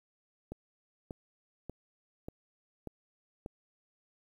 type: click train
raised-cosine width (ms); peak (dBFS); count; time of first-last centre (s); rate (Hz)
2; -27; 6; 0.52-3.461; 1.7
effects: 10-bit